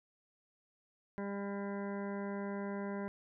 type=harmonic tone; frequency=200 Hz; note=G3; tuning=35 cents sharp; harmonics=1 / 2 / 3 / 4 / 5 / 7 / 8 / 9 / 10; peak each=-39 / -43 / -46 / -52 / -49 / -55 / -53 / -59 / -56 dBFS; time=1.18-3.08 s; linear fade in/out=0 ms; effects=none